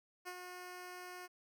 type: tone with ADSR envelope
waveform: 10% pulse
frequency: 361 Hz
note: F#4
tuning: 43 cents flat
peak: -34 dBFS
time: 0.25-1.28 s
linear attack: 27 ms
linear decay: 59 ms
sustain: -5 dB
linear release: 30 ms
effects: none